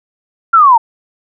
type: linear sweep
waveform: sine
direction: down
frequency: 1396.9 to 880 Hz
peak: -3 dBFS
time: 0.53-0.78 s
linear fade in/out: 10 ms
effects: none